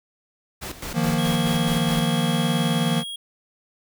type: noise with tremolo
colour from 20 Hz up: pink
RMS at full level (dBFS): -32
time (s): 0.61-2.06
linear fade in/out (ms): 20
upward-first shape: square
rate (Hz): 4.7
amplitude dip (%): 70
type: chord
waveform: square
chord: Eb suspended second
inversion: none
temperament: equal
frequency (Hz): 155.56 / 174.61 / 233.1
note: Eb3 / F3 / Bb3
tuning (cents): 0 / 0 / 0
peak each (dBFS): -25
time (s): 0.93-3.04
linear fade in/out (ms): 50
type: tone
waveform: square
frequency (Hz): 3286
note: G#7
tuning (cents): -19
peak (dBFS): -31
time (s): 1.18-3.16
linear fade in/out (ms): 5
effects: none

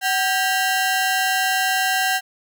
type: ring-modulated tone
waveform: sawtooth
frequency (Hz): 1176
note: D6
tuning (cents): +2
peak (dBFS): -11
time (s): 0.01-2.21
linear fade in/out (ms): 50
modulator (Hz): 420
effects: none

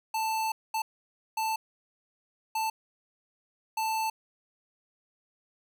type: tone bursts at uneven times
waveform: square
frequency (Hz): 883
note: A5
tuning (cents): +6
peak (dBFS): -28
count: 5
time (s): 0.14-0.52 / 0.74-0.82 / 1.37-1.56 / 2.55-2.7 / 3.77-4.1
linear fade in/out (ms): 5
effects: none

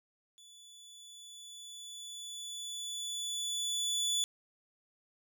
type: tone with level ramp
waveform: 25% pulse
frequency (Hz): 3457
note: A7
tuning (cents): -31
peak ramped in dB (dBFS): -51 to -25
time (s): 0.38-4.24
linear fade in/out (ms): 0
effects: none

